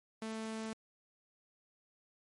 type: tone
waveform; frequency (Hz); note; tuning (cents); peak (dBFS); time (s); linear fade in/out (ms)
sawtooth; 221.2; A3; +9; -35; 0.22-0.73; 2
effects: MP3 48 kbps